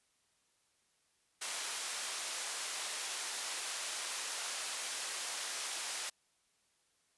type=band-pass noise; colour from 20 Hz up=white; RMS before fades=-40 dBFS; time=1.41-6.1 s; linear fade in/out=10 ms; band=600 to 10000 Hz; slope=12 dB/octave; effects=white hiss -75 dBFS RMS until 7.17 s + resampled to 24000 Hz